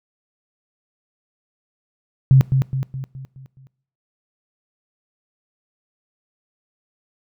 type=tone with echo; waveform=sine; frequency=133.2 Hz; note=C3; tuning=31 cents sharp; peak=-7 dBFS; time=2.31-2.41 s; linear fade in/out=0 ms; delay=210 ms; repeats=6; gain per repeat=-6 dB; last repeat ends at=3.67 s; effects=noise-tail reverb RT60 0.6 s tail -22 dB re dry